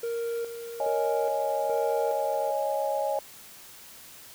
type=tone with tremolo; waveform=triangle; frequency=466.2 Hz; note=A#4; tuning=in tune; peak=-26 dBFS; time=0.03-2.51 s; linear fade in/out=5 ms; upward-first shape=square; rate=1.2 Hz; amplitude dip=60%
type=chord; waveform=sine; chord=C# suspended second; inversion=none; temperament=equal; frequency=554.4 / 622.3 / 830.6 Hz; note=C#5 / D#5 / G#5; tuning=0 / 0 / 0 cents; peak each=-29 / -30 / -30 dBFS; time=0.8-3.19 s; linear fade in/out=2 ms
effects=white hiss -48 dBFS RMS until 4.34 s